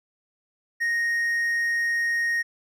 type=tone; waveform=triangle; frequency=1864.7 Hz; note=A#6; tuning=in tune; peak=-20 dBFS; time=0.8-2.43 s; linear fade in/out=20 ms; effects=none